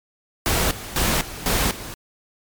pink noise with tremolo, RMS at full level -20 dBFS, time 0.46-1.94 s, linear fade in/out 0 ms, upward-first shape square, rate 2 Hz, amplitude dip 80%, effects MP3 96 kbps

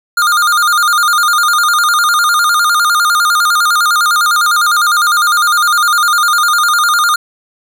square tone with vibrato, 1312 Hz, E6, 9 cents flat, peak -9 dBFS, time 0.17-7.16 s, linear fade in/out 5 ms, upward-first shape square, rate 9.9 Hz, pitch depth 120 cents each way, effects none

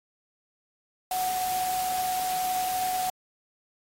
sine tone in noise, 740 Hz, F#5, in tune, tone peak -26 dBFS, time 1.11-3.1 s, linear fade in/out 2 ms, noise white, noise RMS -35 dBFS, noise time 1.11-3.1 s, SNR +6 dB, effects AAC 48 kbps

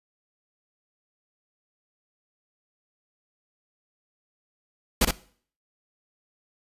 pink noise with echo, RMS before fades -19 dBFS, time 5.01-5.05 s, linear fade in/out 5 ms, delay 61 ms, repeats 1, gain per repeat -4 dB, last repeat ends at 5.111 s, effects noise-tail reverb RT60 0.5 s tail -20 dB re dry + resampled to 32000 Hz

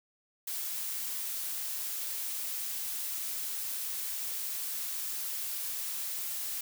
blue noise, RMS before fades -36 dBFS, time 0.47-6.61 s, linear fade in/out 5 ms, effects none

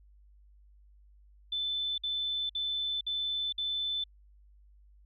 sine tone bursts, 3520 Hz, A7, in tune, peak -30 dBFS, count 5, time 1.52-4.04 s, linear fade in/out 5 ms, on 460 ms, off 55 ms, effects added 50 Hz sine -56 dBFS peak until 5.05 s

